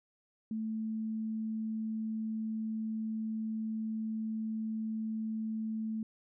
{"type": "tone", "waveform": "sine", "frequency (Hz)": 220, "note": "A3", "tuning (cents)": 0, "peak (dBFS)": -33, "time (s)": [0.51, 6.03], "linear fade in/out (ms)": 2, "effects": []}